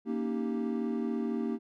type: chord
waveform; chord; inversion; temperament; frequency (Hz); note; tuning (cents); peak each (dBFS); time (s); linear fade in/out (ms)
triangle; Eb dominant seventh; second; equal; 233.1 / 277.2 / 311.1 / 392; Bb3 / Db4 / Eb4 / G4; 0 / 0 / 0 / 0; -30 / -36 / -35 / -35; 0.05-1.59; 50
effects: none